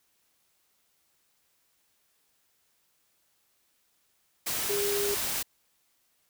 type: tone in noise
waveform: sine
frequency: 405.7 Hz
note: G#4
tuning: 41 cents flat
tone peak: -28 dBFS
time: 4.69-5.15 s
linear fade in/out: 10 ms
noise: white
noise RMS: -31 dBFS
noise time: 4.46-5.43 s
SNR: 0 dB
effects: white hiss -71 dBFS RMS until 6.29 s